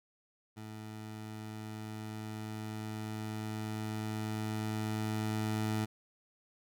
20% pulse tone with level ramp, 108.4 Hz, A2, 25 cents flat, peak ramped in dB -39 to -26 dBFS, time 0.56-5.86 s, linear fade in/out 20 ms, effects none

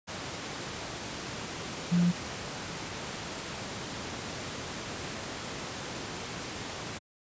sine tone in noise, 174.61 Hz, F3, in tune, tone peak -21 dBFS, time 1.91-2.12 s, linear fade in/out 20 ms, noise pink, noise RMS -37 dBFS, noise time 0.07-6.99 s, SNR +13 dB, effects high-pass 100 Hz 12 dB/octave + resampled to 16000 Hz

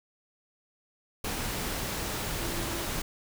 sine tone in noise, 339.7 Hz, F4, 48 cents flat, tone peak -40 dBFS, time 2.4-2.87 s, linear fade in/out 5 ms, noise pink, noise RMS -33 dBFS, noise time 1.24-3.02 s, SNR -10 dB, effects none

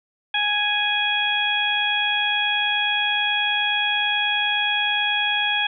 harmonic tone, 830.6 Hz, G#5, in tune, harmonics 1 / 2 / 3 / 4, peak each -27 / -25 / -24 / -23 dBFS, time 0.34-5.67 s, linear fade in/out 5 ms, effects none

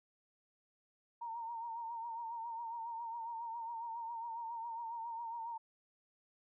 sine tone with vibrato, 924 Hz, A#5, 16 cents flat, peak -40 dBFS, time 1.21-5.58 s, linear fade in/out 10 ms, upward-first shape triangle, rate 7.3 Hz, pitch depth 61 cents each way, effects none

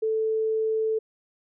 sine tone, 440 Hz, A4, in tune, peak -22 dBFS, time 0.02-0.99 s, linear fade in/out 10 ms, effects none

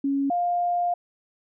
sine tone pair in turn, 277.2 / 703.2 Hz, C#4 / F5, 0 / +12 cents, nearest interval octave + major third, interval 1612 cents, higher second, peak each -21 dBFS, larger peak neither, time 0.04-0.3 / 0.3-0.94 s, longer second, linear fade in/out 5 ms, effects none

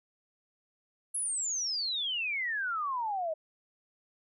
sine exponential sweep, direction down, 10910 to 614 Hz, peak -30 dBFS, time 1.14-3.34 s, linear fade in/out 10 ms, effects none

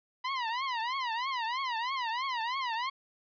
sawtooth tone with vibrato, 987.8 Hz, B5, in tune, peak -27 dBFS, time 0.24-2.9 s, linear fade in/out 10 ms, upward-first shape triangle, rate 3.1 Hz, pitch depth 210 cents each way, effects resampled to 11025 Hz

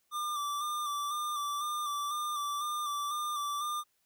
square tone with vibrato, 1183 Hz, D6, 12 cents sharp, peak -33 dBFS, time 0.11-3.84 s, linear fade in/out 50 ms, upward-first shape square, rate 2 Hz, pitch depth 28 cents each way, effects white hiss -75 dBFS RMS until 4.05 s

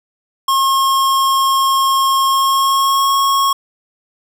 square tone with pitch glide, 1078 to 1095.6 Hz, C#6 to C#6, -49 to -21 cents, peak -12 dBFS, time 0.48-3.53 s, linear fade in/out 5 ms, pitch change +28 cents, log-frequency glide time 2.29-3.16 s, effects none

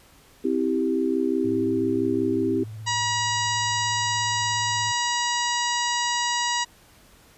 sine chord, C major, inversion none, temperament equal with one note detuned, 261.6 / 326.2 / 392 Hz, C4 / E4 / G4, 0 / -18 / 0 cents, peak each -25 dBFS, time 0.44-2.64 s, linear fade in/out 10 ms
sine tone with vibrato, 108.6 Hz, A2, 22 cents flat, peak -34 dBFS, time 1.44-4.92 s, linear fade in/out 10 ms, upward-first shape triangle, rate 17 Hz, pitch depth 96 cents each way
harmonic tone, 960 Hz, B5, 49 cents flat, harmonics 1 / 2 / 3 / 4 / 5 / 6 / 7 / 8, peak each -26 / -29 / -31 / -32 / -33 / -34 / -34 / -35 dBFS, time 2.86-6.65 s, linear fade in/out 20 ms
effects pink hiss -54 dBFS RMS until 7.37 s + resampled to 32000 Hz

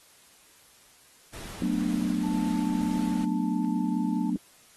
pink noise with tremolo, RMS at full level -42 dBFS, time 1.33-3.25 s, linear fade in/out 5 ms, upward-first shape triangle, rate 2 Hz, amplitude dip 25%
sine chord, B minor seventh, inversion second, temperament just, 185.21 / 222.2 / 246.9 / 296.3 Hz, F#3 / A3 / B3 / D4, +2 / +17 / 0 / +15 cents, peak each -30 dBFS, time 1.62-4.36 s, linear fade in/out 2 ms
sine tone, 880 Hz, A5, in tune, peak -39 dBFS, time 2.23-4.3 s, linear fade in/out 2 ms
clicks, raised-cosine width 0.3 ms, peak -36 dBFS, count 2, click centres 2.622 / 3.648 s
effects white hiss -57 dBFS RMS until 4.76 s + AAC 32 kbps

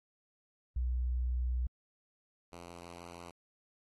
sine / 5% pulse tone pair in turn, 61.74 / 86.39 Hz, B1 / F2, 0 / -18 cents, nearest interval tritone, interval 582 cents, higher second, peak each -30 / -36 dBFS, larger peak first, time 0.76-1.67 / 2.52-3.31 s, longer first, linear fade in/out 5 ms, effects AAC 32 kbps

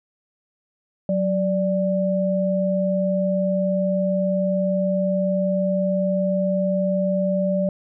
sine tone pair together, 185.95 / 587.3 Hz, F#3 / D5, +9 / 0 cents, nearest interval octave + minor sixth, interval 1991 cents, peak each -21 dBFS, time 1.09-7.69 s, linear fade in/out 2 ms, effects none

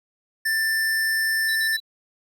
square tone, 1775 Hz, A6, 15 cents sharp, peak -21 dBFS, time 0.45-1.77 s, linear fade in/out 10 ms
triangle tone bursts, 3951 Hz, B7, in tune, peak -29 dBFS, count 3, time 1.48-1.802 s, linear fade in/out 10 ms, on 78 ms, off 44 ms
effects 10-bit

